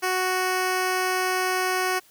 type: tone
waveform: 10% pulse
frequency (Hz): 370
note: F#4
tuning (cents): 0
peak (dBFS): -14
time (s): 0.02-2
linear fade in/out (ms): 20
effects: white hiss -56 dBFS RMS until 2.1 s